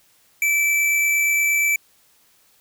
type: tone with amplitude modulation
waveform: square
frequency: 2320 Hz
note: D7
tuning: 22 cents flat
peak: -16 dBFS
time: 0.42-1.76 s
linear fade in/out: 2 ms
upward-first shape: sine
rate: 68.5 Hz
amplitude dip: 25%
effects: white hiss -58 dBFS RMS until 2.6 s